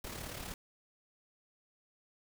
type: noise with amplitude modulation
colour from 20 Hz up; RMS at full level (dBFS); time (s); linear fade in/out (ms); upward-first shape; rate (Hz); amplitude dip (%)
pink; -41; 0.04-0.54; 2; sine; 36.3; 55
effects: none